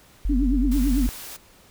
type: tone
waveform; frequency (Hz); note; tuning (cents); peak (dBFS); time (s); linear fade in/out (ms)
sine; 46.25; F#1; 0; -20; 0.25-1.09; 0
type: tone with vibrato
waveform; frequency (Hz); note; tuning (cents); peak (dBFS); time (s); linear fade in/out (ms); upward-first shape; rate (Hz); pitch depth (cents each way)
sine; 265; C4; +22; -20; 0.29-1.07; 10; triangle; 9; 220
type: high-pass noise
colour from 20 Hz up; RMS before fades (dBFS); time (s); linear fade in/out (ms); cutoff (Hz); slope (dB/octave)
white; -38; 0.71-1.37; 10; 220; 24
effects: pink hiss -53 dBFS RMS until 1.7 s